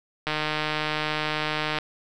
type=click train; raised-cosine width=0.3 ms; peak=-10 dBFS; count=233; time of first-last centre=0.27-1.786 s; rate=153 Hz; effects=none